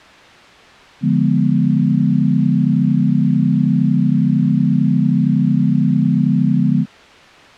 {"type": "chord", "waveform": "sine", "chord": "D diminished seventh", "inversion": "none", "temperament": "equal with one note detuned", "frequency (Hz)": [145.73, 174.61, 207.7, 246.9], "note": ["D3", "F3", "Ab3", "Cb4"], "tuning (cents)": [-13, 0, 0, 0], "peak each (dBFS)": -17, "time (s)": [1.01, 6.86], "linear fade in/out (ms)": 50, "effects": ["white hiss -41 dBFS RMS until 7.57 s", "low-pass 3000 Hz 12 dB/octave"]}